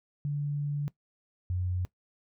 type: tone pair in turn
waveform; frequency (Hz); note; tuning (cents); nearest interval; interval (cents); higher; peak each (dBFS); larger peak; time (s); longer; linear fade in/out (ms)
sine; 145 / 90.58; D3 / F#2; -22 / -36; minor sixth; 814; first; -28; neither; 0.25-0.88 / 1.5-1.85; first; 0
effects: noise-tail reverb RT60 0.1 s tail -19 dB re dry